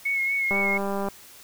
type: tone with vibrato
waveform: sine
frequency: 2188 Hz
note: C#7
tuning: 23 cents flat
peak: -22 dBFS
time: 0.05-0.78 s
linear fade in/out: 10 ms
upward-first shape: sine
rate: 4.2 Hz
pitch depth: 30 cents each way
type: click train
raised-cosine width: 1 ms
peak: -16 dBFS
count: 115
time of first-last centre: 0.51-1.086 s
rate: 198 Hz
effects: white hiss -48 dBFS RMS until 1.43 s